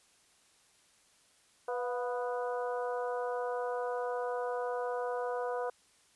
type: harmonic tone with a mistuned harmonic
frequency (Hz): 246.9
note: B3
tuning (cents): 0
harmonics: 2 / 3 / 4 / 5 / 6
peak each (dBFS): -34 / -39 / -41 / -45 / -46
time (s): 1.68-5.7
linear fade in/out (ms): 5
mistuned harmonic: 3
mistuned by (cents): -51
effects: white hiss -66 dBFS RMS until 6.15 s + resampled to 24000 Hz